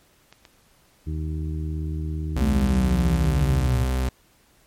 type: clicks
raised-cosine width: 0.2 ms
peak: -27 dBFS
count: 2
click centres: 0.326 / 0.452 s
type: harmonic tone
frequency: 77.78 Hz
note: D#2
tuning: in tune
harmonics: 1 / 2 / 3 / 4 / 5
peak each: -26 / -31 / -44 / -36 / -44 dBFS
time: 1.06-3.69 s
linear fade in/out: 20 ms
type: tone with pitch glide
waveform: 40% pulse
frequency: 63.7 to 64.18 Hz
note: C2 to C2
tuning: -46 to -33 cents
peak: -20 dBFS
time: 2.36-4.09 s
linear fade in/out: 5 ms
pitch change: +13 cents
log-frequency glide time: 2.56-3.62 s
type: linear sweep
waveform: sine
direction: down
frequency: 220.3 to 112.4 Hz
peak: -21 dBFS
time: 2.41-3.84 s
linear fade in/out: 10 ms
effects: pink hiss -59 dBFS RMS until 4.66 s + MP3 64 kbps